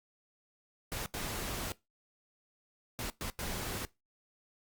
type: noise bursts at uneven times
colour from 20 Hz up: pink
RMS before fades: -38 dBFS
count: 5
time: 0.92-1.06 / 1.14-1.72 / 2.99-3.1 / 3.21-3.3 / 3.39-3.85 s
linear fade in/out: 0 ms
effects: noise-tail reverb RT60 0.2 s tail -20 dB re dry + Opus 48 kbps